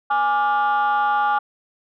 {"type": "chord", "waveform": "sine", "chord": "D diminished", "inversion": "second", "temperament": "equal with one note detuned", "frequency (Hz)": [830.6, 1174.7, 1417.2], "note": ["Ab5", "D6", "F6"], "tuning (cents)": [0, 0, 25], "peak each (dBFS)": [-17, -21, -23], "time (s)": [0.1, 1.39], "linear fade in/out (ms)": 10, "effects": ["tanh soft clip ceiling -12 dBFS"]}